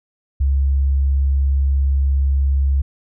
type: tone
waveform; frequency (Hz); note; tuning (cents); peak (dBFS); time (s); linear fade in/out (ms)
sine; 68.5; C#2; -20; -13; 0.4-2.82; 10
effects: none